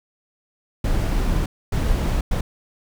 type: noise bursts at uneven times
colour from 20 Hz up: brown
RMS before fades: -20 dBFS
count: 3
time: 0.84-1.46 / 1.72-2.21 / 2.31-2.41 s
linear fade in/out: 5 ms
effects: none